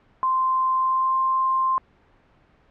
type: tone with pitch glide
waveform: sine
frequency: 1042 to 1050.5 Hz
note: C6 to C6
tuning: -7 to +7 cents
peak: -18 dBFS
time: 0.23-1.78 s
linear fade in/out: 0 ms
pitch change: +14 cents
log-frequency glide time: 0.72-1.21 s
effects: pink hiss -58 dBFS RMS until 2.7 s + low-pass 2000 Hz 12 dB/octave